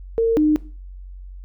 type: tone pair in turn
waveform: sine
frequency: 456.3 / 304.5 Hz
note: A#4 / D#4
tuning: -37 / -37 cents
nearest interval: perfect fifth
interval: 700 cents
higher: first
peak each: -14 / -13 dBFS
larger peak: second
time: 0.18-0.37 / 0.37-0.56 s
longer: neither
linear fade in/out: 0 ms
effects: noise-tail reverb RT60 0.4 s tail -20 dB re dry + added 46 Hz sine -34 dBFS peak until 1.44 s